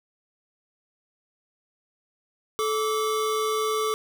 square tone pair together, 434.4 / 1159.7 Hz, A4 / D6, -22 / -22 cents, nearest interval octave + perfect fourth, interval 1700 cents, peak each -26 / -28 dBFS, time 2.59-3.94 s, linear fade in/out 0 ms, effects none

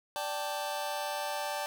sawtooth chord, D suspended fourth, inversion none, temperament just, 587.3 / 783.1 / 881 Hz, D5 / G5 / A5, 0 / -2 / +2 cents, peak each -33 / -34 / -33 dBFS, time 0.16-1.66 s, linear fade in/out 0 ms, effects none

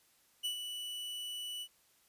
45% pulse tone with ADSR envelope, 2960 Hz, F#7, in tune, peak -32 dBFS, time 0.43-1.68 s, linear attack 22 ms, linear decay 100 ms, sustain -7 dB, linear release 62 ms, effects white hiss -69 dBFS RMS until 2.08 s + resampled to 32000 Hz

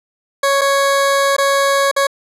20% pulse tone with dropouts, 554.4 Hz, C#5, in tune, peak -7 dBFS, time 0.43-2.07 s, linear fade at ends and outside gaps 5 ms, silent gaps 0.612-0.615 / 1.366-1.382 / 1.914-1.963 s, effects low-pass 12000 Hz 12 dB/octave

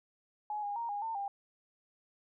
sine tone with pitch steps, 841 / 816 / 932 / 818 / 899 / 800 Hz, G#5 / G#5 / A#5 / G#5 / A5 / G5, +22 / -31 / -1 / -26 / +37 / +35 cents, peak -34 dBFS, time 0.5-1.28 s, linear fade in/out 2 ms, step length 130 ms, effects none

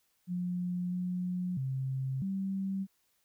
sine tone with pitch steps, 178.5 / 180.4 / 132.6 / 193.2 Hz, F3 / F#3 / C3 / G3, +38 / -44 / +23 / -25 cents, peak -31 dBFS, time 0.27-2.87 s, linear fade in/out 50 ms, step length 650 ms, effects white hiss -74 dBFS RMS until 3.24 s

